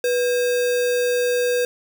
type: tone with sample-and-hold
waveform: sine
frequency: 490 Hz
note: B4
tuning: 14 cents flat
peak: -17 dBFS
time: 0.04-1.65 s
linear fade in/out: 2 ms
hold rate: 2100 Hz
effects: none